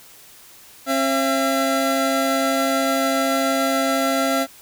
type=tone pair together; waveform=25% pulse; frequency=268.9 / 675.7 Hz; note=C4 / E5; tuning=+47 / +43 cents; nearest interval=octave + major third; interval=1596 cents; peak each=-17 dBFS; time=0.86-4.47 s; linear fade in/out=50 ms; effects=white hiss -46 dBFS RMS until 4.61 s